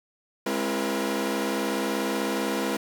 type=tone cluster; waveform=sawtooth; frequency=207.4 / 267.7 / 339.4 / 479.4 Hz; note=G#3 / C4 / F4 / A#4; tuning=-2 / +40 / -49 / +48 cents; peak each=-27 dBFS; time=0.46-2.77 s; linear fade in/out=5 ms; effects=9-bit